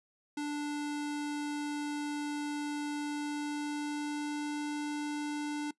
square tone with pitch glide, 293.7 to 295.6 Hz, D4 to D4, 0 to +11 cents, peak -34 dBFS, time 0.37-5.71 s, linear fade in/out 5 ms, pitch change +11 cents, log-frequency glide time 2.97-4.6 s, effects noise-tail reverb RT60 0.1 s tail -20 dB re dry + resampled to 24000 Hz

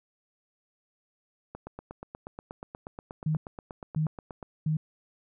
click train, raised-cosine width 1 ms, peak -25 dBFS, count 25, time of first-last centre 1.55-4.428 s, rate 8.34 Hz
sine tone bursts, 155.56 Hz, D#3, in tune, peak -24 dBFS, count 3, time 3.26-4.77 s, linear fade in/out 5 ms, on 110 ms, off 590 ms
effects none

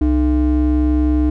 triangle ring-modulated tone, 185 Hz, F#3, in tune, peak -7 dBFS, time 0.01-1.3 s, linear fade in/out 5 ms, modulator 119 Hz, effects none

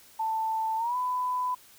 sine tone with pitch glide, 886 to 1000.3 Hz, A5 to B5, +12 to +22 cents, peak -26 dBFS, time 0.19-1.55 s, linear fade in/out 10 ms, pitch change +210 cents, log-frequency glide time 0.77-0.96 s, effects white hiss -55 dBFS RMS until 1.78 s

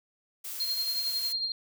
blue noise, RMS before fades -38 dBFS, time 0.44-1.33 s, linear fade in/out 10 ms
sine tone with tremolo, 4207 Hz, C8, 9 cents sharp, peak -26 dBFS, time 0.6-1.52 s, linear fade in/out 2 ms, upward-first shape triangle, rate 11 Hz, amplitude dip 55%
effects none

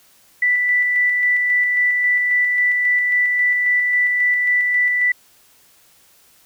sine tone with tremolo, 1975.5 Hz, B6, in tune, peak -13 dBFS, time 0.42-5.12 s, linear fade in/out 5 ms, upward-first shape square, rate 3.7 Hz, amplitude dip 25%, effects white hiss -53 dBFS RMS until 6.45 s

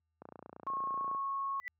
click train, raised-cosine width 1 ms, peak -33 dBFS, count 28, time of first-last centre 0.22-1.148 s, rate 29.1 Hz
sine tone with pitch glide, 1087 to 1097.1 Hz, C#6 to C#6, -34 to -18 cents, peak -33 dBFS, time 0.67-1.6 s, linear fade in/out 0 ms, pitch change +16 cents, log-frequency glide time 0.94-1.01 s
sine tone with exponential growth, 1975.5 Hz, B6, in tune, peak -32 dBFS, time 1.59-1.68 s, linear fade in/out 0 ms, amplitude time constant 18 ms
effects added 80 Hz sine -70 dBFS peak until 1.79 s + high-pass 150 Hz 12 dB/octave

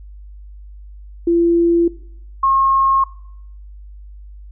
sine tone pair in turn, 340 / 1079.4 Hz, F4 / C#6, -46 / -46 cents, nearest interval octave + minor sixth, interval 2000 cents, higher second, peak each -11 dBFS, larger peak neither, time 1.27-1.88 / 2.43-3.04 s, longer neither, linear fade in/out 5 ms, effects noise-tail reverb RT60 0.7 s tail -19 dB re dry + added 50 Hz sine -34 dBFS peak until 4.51 s

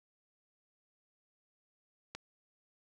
click, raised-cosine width 0.2 ms, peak -24 dBFS, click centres 2.15 s, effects none

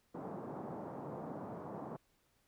pink band-pass noise, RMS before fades -45 dBFS, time 0.14-1.97 s, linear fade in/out 10 ms, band 140 to 1000 Hz, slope 24 dB/octave, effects pink hiss -75 dBFS RMS until 2.47 s

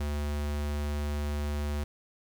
square tone, 73.42 Hz, D2, in tune, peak -30 dBFS, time 0-1.84 s, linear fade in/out 5 ms, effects 11-bit

